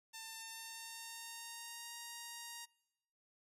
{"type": "tone with pitch glide", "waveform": "5% pulse", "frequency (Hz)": [897, 937.3], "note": ["A5", "A#5"], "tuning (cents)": [33, 9], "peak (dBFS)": -35, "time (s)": [0.13, 2.66], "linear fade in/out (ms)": 20, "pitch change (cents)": 76, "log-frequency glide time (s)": [0.33, 1.94], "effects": ["noise-tail reverb RT60 0.9 s tail -24 dB re dry", "resampled to 32000 Hz"]}